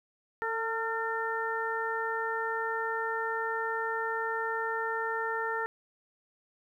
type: harmonic tone with a mistuned harmonic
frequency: 450 Hz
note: A4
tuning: 39 cents sharp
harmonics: 1 / 2 / 3 / 4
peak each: -35 / -35 / -35 / -35 dBFS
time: 0.42-5.66 s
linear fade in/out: 0 ms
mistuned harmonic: 3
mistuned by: +27 cents
effects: 11-bit